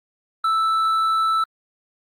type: tone with hard clipping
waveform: sine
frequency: 1318.5 Hz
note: E6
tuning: in tune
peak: -18 dBFS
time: 0.44-1.44 s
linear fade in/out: 5 ms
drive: 4 dB
effects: Opus 24 kbps